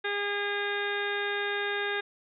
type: harmonic tone with a mistuned harmonic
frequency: 407.3 Hz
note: G#4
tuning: 34 cents flat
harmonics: 1 / 2 / 3 / 4 / 5 / 6 / 7 / 8 / 9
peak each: -33 / -38 / -41 / -32 / -38 / -41 / -46 / -47 / -39 dBFS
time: 0.04-2.01 s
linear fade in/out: 10 ms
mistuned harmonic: 7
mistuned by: -19 cents
effects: none